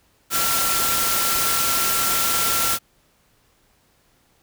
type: tone in noise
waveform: sine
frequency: 1360 Hz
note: F6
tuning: 46 cents flat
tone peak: -26 dBFS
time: 0.3-2.79 s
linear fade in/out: 50 ms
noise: white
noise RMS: -21 dBFS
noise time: 0.3-2.79 s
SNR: -8 dB
effects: pink hiss -61 dBFS RMS until 4.42 s